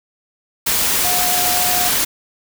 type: tone in noise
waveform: sine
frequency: 720 Hz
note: F#5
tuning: 47 cents flat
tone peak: -22 dBFS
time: 1.04-1.89 s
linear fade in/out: 10 ms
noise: white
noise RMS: -17 dBFS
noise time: 0.66-2.05 s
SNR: -8 dB
effects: none